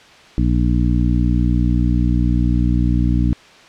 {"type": "harmonic tone", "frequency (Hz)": 60.1, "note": "B1", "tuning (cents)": -46, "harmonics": [1, 2, 3, 4, 5], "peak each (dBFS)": [-16, -19, -21, -22, -23], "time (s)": [0.38, 3.33], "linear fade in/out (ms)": 0, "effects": ["white hiss -44 dBFS RMS until 3.68 s", "low-pass 4000 Hz 12 dB/octave"]}